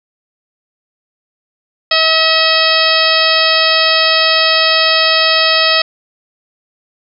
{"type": "harmonic tone", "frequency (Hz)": 642, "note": "E5", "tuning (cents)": -46, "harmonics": [1, 2, 3, 4, 5, 6, 7, 8], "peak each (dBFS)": [-17, -17, -17, -17, -17, -17, -17, -17], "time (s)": [1.91, 5.82], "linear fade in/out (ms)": 5, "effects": []}